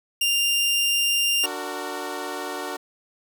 sawtooth tone, 2794 Hz, F7, in tune, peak -16 dBFS, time 0.21-1.46 s, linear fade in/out 5 ms
15% pulse chord, D augmented, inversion none, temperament equal with one note detuned, 293.7 / 370 / 459.7 Hz, D4 / F#4 / A#4, 0 / 0 / -24 cents, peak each -28 / -26 / -28 dBFS, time 1.43-2.77 s, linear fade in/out 10 ms
effects none

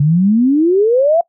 sine exponential sweep, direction up, 139.8 to 698.5 Hz, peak -8 dBFS, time 0-1.21 s, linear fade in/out 5 ms, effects noise-tail reverb RT60 0.1 s tail -21 dB re dry

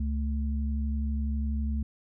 sine tone pair together, 69.3 / 220 Hz, C#2 / A3, 0 / 0 cents, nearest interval octave + minor sixth, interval 2000 cents, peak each -27 / -34 dBFS, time 0-1.83 s, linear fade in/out 5 ms, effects none

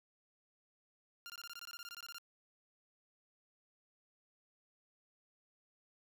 15% pulse tone bursts, 1396.9 Hz, F6, in tune, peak -40 dBFS, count 16, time 1.26-2.183 s, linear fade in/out 0 ms, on 38 ms, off 21 ms, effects none

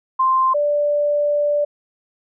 sine tone pair in turn, 1046.5 / 586.1 Hz, C6 / D5, 0 / -4 cents, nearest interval minor seventh, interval 1004 cents, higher first, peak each -13 / -15 dBFS, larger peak first, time 0.19-0.54 / 0.54-1.65 s, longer second, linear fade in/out 10 ms, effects none

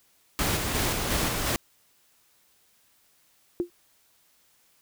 pink noise with tremolo, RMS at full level -26 dBFS, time 0.39-1.56 s, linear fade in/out 0 ms, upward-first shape square, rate 2.8 Hz, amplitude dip 30%
sine tone with exponential decay, 349.2 Hz, F4, in tune, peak -19 dBFS, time 3.6-3.7 s, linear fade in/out 0 ms, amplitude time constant 21 ms
effects white hiss -64 dBFS RMS until 4.81 s

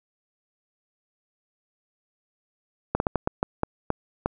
slowing click train, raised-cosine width 1 ms, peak -8 dBFS, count 9, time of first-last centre 2.95-4.26 s, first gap 51 ms, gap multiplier 1.32, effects none

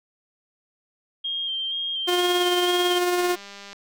sine tone with vibrato, 3195 Hz, G7, 32 cents sharp, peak -25 dBFS, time 1.24-2.99 s, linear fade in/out 10 ms, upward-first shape square, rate 2.1 Hz, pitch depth 22 cents each way
sawtooth tone with tremolo, 356 Hz, F4, 33 cents sharp, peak -15 dBFS, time 2.07-3.36 s, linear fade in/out 20 ms, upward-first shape sine, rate 18 Hz, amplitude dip 30%
click train, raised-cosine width 0.2 ms, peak -24 dBFS, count 111, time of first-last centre 3.18-3.73 s, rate 200 Hz
effects none

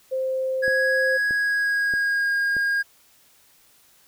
sine tone, 523.3 Hz, C5, in tune, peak -22 dBFS, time 0.11-1.18 s, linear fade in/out 20 ms
triangle tone with pitch glide, 1661.2 to 1625.1 Hz, G#6 to G#6, 0 to -38 cents, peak -18 dBFS, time 0.62-2.83 s, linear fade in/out 20 ms, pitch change -38 cents, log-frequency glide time 1.27-2.34 s
click train, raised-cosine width 2 ms, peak -23 dBFS, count 4, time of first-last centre 0.68-2.567 s, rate 1.59 Hz
effects white hiss -57 dBFS RMS until 4.07 s

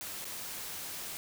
white noise with dropouts, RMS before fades -41 dBFS, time 0.01-1.17 s, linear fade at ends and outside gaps 0 ms, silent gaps 0.245-0.253 s, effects none

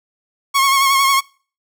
sawtooth tone with vibrato, 1093 Hz, C#6, 25 cents flat, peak -8 dBFS, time 0.54-1.21 s, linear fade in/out 20 ms, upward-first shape sine, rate 11 Hz, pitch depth 39 cents each way, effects noise-tail reverb RT60 0.4 s tail -24 dB re dry

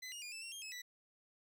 20% pulse tone with pitch steps, 2021 / 2855 / 2424 / 2640 / 2735 / 3213 / 2583 / 1968 Hz, B6 / F7 / D#7 / E7 / F7 / G7 / E7 / B6, +39 / +37 / -46 / +2 / -37 / +42 / -36 / -7 cents, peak -40 dBFS, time 0.02-0.82 s, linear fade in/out 10 ms, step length 100 ms, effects none

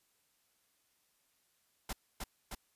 pink noise with echo, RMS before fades -39 dBFS, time 1.89-1.93 s, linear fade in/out 5 ms, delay 310 ms, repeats 2, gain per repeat -2 dB, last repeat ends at 2.55 s, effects white hiss -75 dBFS RMS until 2.75 s + resampled to 32000 Hz

